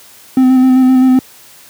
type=tone with vibrato; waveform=triangle; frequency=258 Hz; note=C4; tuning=24 cents flat; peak=-3 dBFS; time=0.37-1.19 s; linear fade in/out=2 ms; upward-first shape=square; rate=7.7 Hz; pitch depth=17 cents each way; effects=white hiss -40 dBFS RMS until 1.69 s + high-pass 80 Hz 12 dB/octave